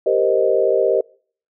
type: chord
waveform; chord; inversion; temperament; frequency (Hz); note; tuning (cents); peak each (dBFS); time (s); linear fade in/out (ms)
sine; C minor seventh; second; equal; 392 / 466.2 / 523.3 / 622.3; G4 / Bb4 / C5 / Eb5; 0 / 0 / 0 / 0; -19; 0.06-1.01; 5
effects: noise-tail reverb RT60 0.5 s tail -26 dB re dry